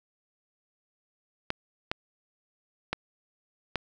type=clicks; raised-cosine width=0.3 ms; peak=-12 dBFS; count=4; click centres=1.504 / 1.915 / 2.93 / 3.757 s; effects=none